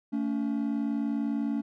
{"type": "tone pair together", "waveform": "triangle", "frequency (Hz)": [223.5, 283.5], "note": ["A3", "C#4"], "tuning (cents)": [27, 39], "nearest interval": "major third", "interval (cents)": 412, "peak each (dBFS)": -27, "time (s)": [0.12, 1.62], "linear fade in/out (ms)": 20, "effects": ["tanh soft clip ceiling -19 dBFS"]}